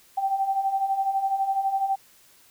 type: beating tone pair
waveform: sine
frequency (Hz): 770 / 782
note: G5 / G5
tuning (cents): -31 / -4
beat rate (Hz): 12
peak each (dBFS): -29 / -23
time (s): 0.17-1.96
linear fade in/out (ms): 10
effects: white hiss -56 dBFS RMS until 2.5 s